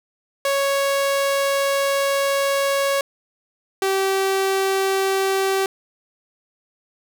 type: tone pair in turn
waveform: sawtooth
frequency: 554.4 / 386.5 Hz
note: C#5 / G4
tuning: 0 / -24 cents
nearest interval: tritone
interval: 624 cents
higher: first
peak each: -14 dBFS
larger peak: neither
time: 0.45-3.01 / 3.82-5.66 s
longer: first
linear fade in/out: 2 ms
effects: none